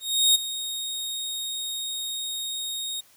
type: tone with ADSR envelope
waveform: sawtooth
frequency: 3729 Hz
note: A#7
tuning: in tune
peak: -12 dBFS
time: 0-3.01 s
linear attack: 350 ms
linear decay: 15 ms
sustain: -14 dB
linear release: 12 ms
effects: white hiss -57 dBFS RMS until 3.16 s